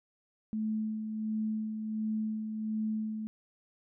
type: tone with tremolo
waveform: sine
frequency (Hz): 217.1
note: A3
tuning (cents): -23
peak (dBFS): -29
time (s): 0.53-3.27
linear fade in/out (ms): 0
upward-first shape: sine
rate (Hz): 1.4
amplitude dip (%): 45
effects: none